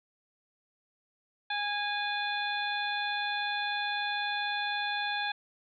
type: harmonic tone with a mistuned harmonic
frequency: 823 Hz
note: G#5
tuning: 16 cents flat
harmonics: 1 / 2 / 3 / 4 / 5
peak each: -34 / -34 / -38 / -37 / -42 dBFS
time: 1.5-5.32 s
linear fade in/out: 5 ms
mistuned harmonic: 4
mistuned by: +91 cents
effects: none